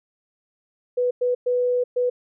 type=tone bursts at uneven times; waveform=sine; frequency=493.9 Hz; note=B4; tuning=in tune; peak=-18 dBFS; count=4; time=0.97-1.11 / 1.21-1.35 / 1.46-1.84 / 1.96-2.1 s; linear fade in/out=10 ms; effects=none